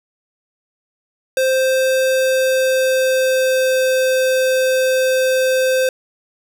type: tone with pitch glide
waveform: square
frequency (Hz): 523 to 518.5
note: C5 to C5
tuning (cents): -1 to -16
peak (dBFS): -14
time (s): 1.37-5.89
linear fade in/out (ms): 2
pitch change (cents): -15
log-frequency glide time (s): 2.07-3.9
effects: none